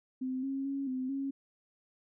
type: tone with pitch steps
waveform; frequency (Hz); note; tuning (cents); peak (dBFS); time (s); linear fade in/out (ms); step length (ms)
sine; 258.5 / 271.1 / 275.6 / 257.8 / 273.7; C4 / C#4 / C#4 / C4 / C#4; -21 / -38 / -10 / -26 / -22; -32; 0.21-1.31; 10; 220
effects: none